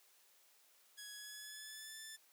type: tone with pitch glide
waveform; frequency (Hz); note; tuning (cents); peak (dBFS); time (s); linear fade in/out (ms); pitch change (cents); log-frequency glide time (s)
10% pulse; 1671 to 1760.2; G#6 to A6; +10 to 0; -40; 0.97-2.17; 20; +90; 1.12-1.98
effects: white hiss -69 dBFS RMS until 2.32 s + high-pass 400 Hz 12 dB/octave